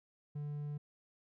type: tone with hard clipping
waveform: triangle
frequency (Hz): 146.83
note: D3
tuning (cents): 0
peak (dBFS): -39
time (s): 0.35-0.78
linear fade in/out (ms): 10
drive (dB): 6
effects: none